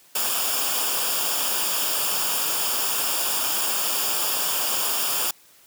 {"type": "noise with comb filter", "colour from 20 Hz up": "white", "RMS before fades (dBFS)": -24, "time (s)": [0.15, 5.31], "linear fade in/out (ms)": 5, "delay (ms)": 0.49, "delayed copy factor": -0.7, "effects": ["white hiss -54 dBFS RMS until 5.66 s", "high-pass 100 Hz 12 dB/octave"]}